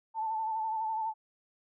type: tone with vibrato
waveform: sine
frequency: 882 Hz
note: A5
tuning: 4 cents sharp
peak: -30 dBFS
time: 0.14-1.14 s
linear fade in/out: 50 ms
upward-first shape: sine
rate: 12 Hz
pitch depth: 40 cents each way
effects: none